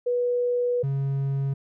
sine / triangle tone pair in turn, 488.5 / 137.48 Hz, B4 / C#3, -19 / -14 cents, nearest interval octave + minor seventh, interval 2195 cents, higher first, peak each -21 dBFS, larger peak neither, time 0.06-0.83 / 0.83-1.54 s, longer first, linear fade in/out 10 ms, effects none

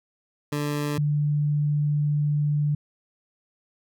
20% pulse / sine tone pair in turn, 146.83 / 147.58 Hz, D3 / D3, 0 / +9 cents, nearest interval unison, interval 9 cents, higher second, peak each -20 dBFS, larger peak neither, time 0.52-0.98 / 0.98-2.75 s, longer second, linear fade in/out 5 ms, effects none

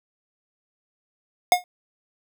square tone with exponential decay, 719 Hz, F#5, 50 cents flat, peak -10 dBFS, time 1.52-1.64 s, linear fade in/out 1 ms, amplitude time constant 24 ms, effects none

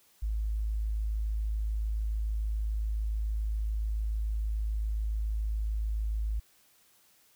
sine tone, 53.5 Hz, A1, 48 cents flat, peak -28 dBFS, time 0.22-6.4 s, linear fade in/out 10 ms, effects white hiss -64 dBFS RMS until 7.35 s

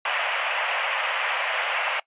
white band-pass noise, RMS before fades -26 dBFS, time 0.05-2 s, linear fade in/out 5 ms, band 550 to 2900 Hz, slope 48 dB/octave, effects noise-tail reverb RT60 0.1 s tail -21 dB re dry + resampled to 8000 Hz

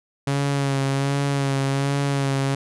sawtooth tone with vibrato, 138.59 Hz, C#3, in tune, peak -16 dBFS, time 0.27-2.55 s, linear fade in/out 5 ms, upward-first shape sine, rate 1.3 Hz, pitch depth 30 cents each way, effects resampled to 24000 Hz

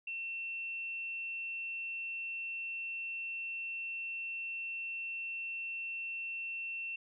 sine tone, 2700 Hz, E7, 41 cents sharp, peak -37 dBFS, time 0.07-6.96 s, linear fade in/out 5 ms, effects none

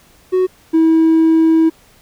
triangle tone pair in turn, 370 / 323.3 Hz, F#4 / E4, 0 / -34 cents, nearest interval major second, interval 234 cents, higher first, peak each -8 / -5 dBFS, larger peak second, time 0.32-0.47 / 0.73-1.7 s, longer second, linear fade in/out 20 ms, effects tanh soft clip ceiling -3 dBFS + pink hiss -49 dBFS RMS until 2.01 s

